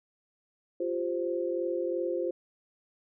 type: chord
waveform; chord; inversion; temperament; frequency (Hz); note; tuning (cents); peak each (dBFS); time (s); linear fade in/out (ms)
sine; F suspended second; none; equal; 349.2 / 392 / 523.3; F4 / G4 / C5; 0 / 0 / 0; -31 / -36 / -32; 0.8-2.31; 5
effects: none